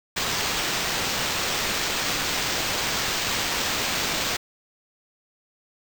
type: noise with sample-and-hold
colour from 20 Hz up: blue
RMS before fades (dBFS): -26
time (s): 0.16-4.37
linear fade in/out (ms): 10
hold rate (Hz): 11025
effects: none